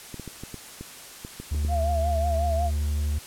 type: clicks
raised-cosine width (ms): 3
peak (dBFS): -23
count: 10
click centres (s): 0.143 / 0.197 / 0.277 / 0.436 / 0.543 / 0.81 / 1.249 / 1.4 / 1.547 / 1.649
type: tone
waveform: triangle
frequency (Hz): 74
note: D2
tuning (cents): +14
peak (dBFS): -21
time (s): 1.51-3.19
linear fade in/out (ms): 10
type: tone with vibrato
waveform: sine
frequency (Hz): 680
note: F5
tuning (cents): -46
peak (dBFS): -25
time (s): 1.68-2.71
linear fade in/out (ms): 50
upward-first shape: triangle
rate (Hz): 5.5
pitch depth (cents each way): 72
effects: white hiss -43 dBFS RMS until 3.26 s + low-pass 12000 Hz 12 dB/octave